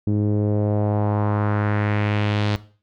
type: tone with low-pass filter sweep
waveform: sawtooth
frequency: 104.2 Hz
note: G#2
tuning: 6 cents sharp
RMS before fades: -21 dBFS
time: 0.07-2.56 s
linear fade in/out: 0 ms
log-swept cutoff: 300 to 4100 Hz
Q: 1.9
effects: noise-tail reverb RT60 0.4 s tail -17 dB re dry